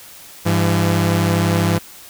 sawtooth tone pair together, 100.55 / 169.1 Hz, G2 / E3, +44 / +44 cents, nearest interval major sixth, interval 900 cents, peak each -13 dBFS, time 0.45-1.79 s, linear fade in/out 20 ms, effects white hiss -40 dBFS RMS until 2.09 s

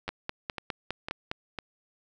two click trains, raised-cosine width 0.3 ms, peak -18 / -15 dBFS, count 4 / 7, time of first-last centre 0.08-1.588 / 0.09-1.314 s, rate 1.99 / 4.9 Hz, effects none

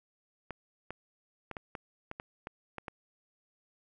clicks, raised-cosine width 0.5 ms, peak -24 dBFS, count 10, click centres 0.507 / 0.906 / 1.513 / 1.568 / 1.752 / 2.114 / 2.199 / 2.471 / 2.783 / 2.882 s, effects none

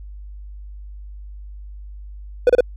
triangle tone bursts, 494.1 Hz, B4, 1 cent sharp, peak -6 dBFS, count 3, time 2.47-2.607 s, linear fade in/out 2 ms, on 25 ms, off 31 ms, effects added 50 Hz sine -33 dBFS peak until 2.76 s

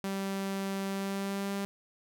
sawtooth tone with pitch glide, 195 to 198.29 Hz, G3 to G3, -9 to +20 cents, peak -28 dBFS, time 0.04-1.65 s, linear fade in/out 0 ms, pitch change +29 cents, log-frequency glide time 0.86-1.52 s, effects none

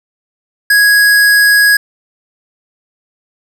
square tone, 1661.2 Hz, G#6, in tune, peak -6 dBFS, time 0.7-1.77 s, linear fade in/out 5 ms, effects none

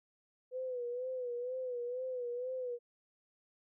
sine tone with vibrato, 498 Hz, B4, 14 cents sharp, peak -36 dBFS, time 0.51-2.79 s, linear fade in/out 50 ms, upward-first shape sine, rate 2.1 Hz, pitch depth 67 cents each way, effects none

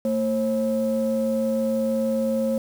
sine tone pair together, 225.8 / 537 Hz, A3 / C5, +45 / +45 cents, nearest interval octave + minor third, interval 1500 cents, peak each -22 dBFS, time 0.05-2.58 s, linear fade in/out 2 ms, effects tanh soft clip ceiling -15 dBFS + 7-bit

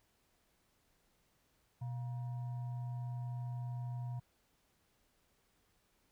sine tone with frequency modulation, 123.8 Hz, B2, 5 cents sharp, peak -38 dBFS, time 1.81-4.2 s, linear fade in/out 10 ms, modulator 827 Hz, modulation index 0.22, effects pink hiss -75 dBFS RMS until 6.11 s

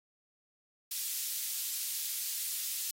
white high-pass noise, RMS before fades -36 dBFS, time 0.91-2.91 s, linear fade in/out 5 ms, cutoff 3700 Hz, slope 12 dB/octave, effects AAC 48 kbps

